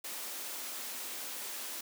white high-pass noise, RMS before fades -41 dBFS, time 0.04-1.81 s, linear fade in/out 5 ms, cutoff 220 Hz, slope 48 dB/octave, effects none

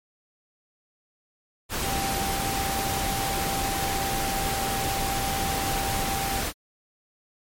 sine tone in noise, 784 Hz, G5, in tune, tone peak -29 dBFS, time 1.82-6.44 s, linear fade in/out 50 ms, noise pink, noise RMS -28 dBFS, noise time 1.69-6.53 s, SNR -4 dB, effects MP3 64 kbps

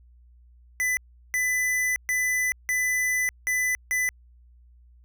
square tone bursts at uneven times, 2000 Hz, B6, 21 cents sharp, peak -23 dBFS, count 6, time 0.8-0.97 / 1.34-1.96 / 2.09-2.52 / 2.69-3.29 / 3.47-3.75 / 3.91-4.09 s, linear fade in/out 0 ms, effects added 60 Hz sine -51 dBFS peak until 5.04 s

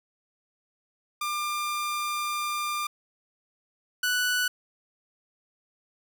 sawtooth tone pair in turn, 1196 / 1482.7 Hz, D6 / F#6, +31 / +3 cents, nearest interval major third, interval 372 cents, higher second, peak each -24 / -20 dBFS, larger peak second, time 1.21-2.87 / 4.03-4.48 s, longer first, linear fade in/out 5 ms, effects none

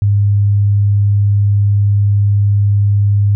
sine tone with vibrato, 101.7 Hz, G#2, 36 cents flat, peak -8 dBFS, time 0.02-3.35 s, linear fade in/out 0 ms, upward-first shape sine, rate 20 Hz, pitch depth 19 cents each way, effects none

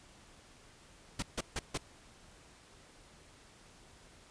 pink noise bursts, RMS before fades -35 dBFS, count 4, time 1.19-1.776 s, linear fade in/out 5 ms, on 34 ms, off 150 ms, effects pink hiss -59 dBFS RMS until 4.3 s + resampled to 22050 Hz

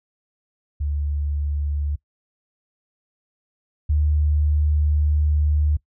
sine tone pair in turn, 72.8 / 74.85 Hz, D2 / D2, -15 / +33 cents, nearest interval unison, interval 48 cents, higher second, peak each -21 / -16 dBFS, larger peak second, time 0.8-1.96 / 3.89-5.77 s, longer second, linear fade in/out 10 ms, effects noise-tail reverb RT60 0.1 s tail -21 dB re dry

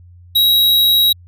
square tone, 3841 Hz, B7, 49 cents flat, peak -10 dBFS, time 0.35-1.13 s, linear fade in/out 10 ms, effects added 88 Hz sine -39 dBFS peak until 1.27 s

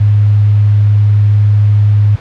sine tone, 103.83 Hz, G#2, in tune, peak -5 dBFS, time 0-2.16 s, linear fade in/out 10 ms, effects pink hiss -34 dBFS RMS until 2.2 s + low-pass 3000 Hz 12 dB/octave

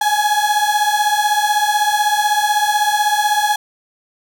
35% pulse beating tone pair, 830.6 / 846.6 Hz, G#5 / G#5, 0 / +33 cents, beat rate 16 Hz, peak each -15 dBFS, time 0.01-3.56 s, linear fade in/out 5 ms, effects none

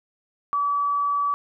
sine tone, 1147 Hz, D6, 41 cents flat, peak -20 dBFS, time 0.53-1.34 s, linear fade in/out 0 ms, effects none

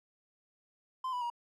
triangle tone with pitch steps, 1034 / 987 / 952 Hz, C6 / B5 / A#5, -21 / -1 / +36 cents, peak -31 dBFS, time 1.04-1.301 s, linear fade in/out 5 ms, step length 87 ms, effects none

